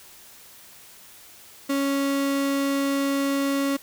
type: tone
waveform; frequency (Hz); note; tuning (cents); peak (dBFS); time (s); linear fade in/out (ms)
35% pulse; 277.2; C#4; 0; -20; 1.69-3.77; 10
effects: white hiss -48 dBFS RMS until 3.82 s